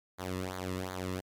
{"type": "tone with flanger", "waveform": "sawtooth", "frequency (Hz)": 92.5, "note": "F#2", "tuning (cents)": 0, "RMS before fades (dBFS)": -37, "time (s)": [0.18, 1.21], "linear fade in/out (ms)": 20, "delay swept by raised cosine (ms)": [0.36, 1.33], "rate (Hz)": 2.7, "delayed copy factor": -0.8, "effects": ["MP3 96 kbps"]}